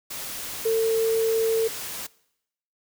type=tone in noise; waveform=sine; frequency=450 Hz; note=A4; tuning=39 cents sharp; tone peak=-19 dBFS; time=0.65-1.68 s; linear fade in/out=10 ms; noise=white; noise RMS=-34 dBFS; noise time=0.1-2.07 s; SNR=+12 dB; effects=noise-tail reverb RT60 0.8 s tail -22 dB re dry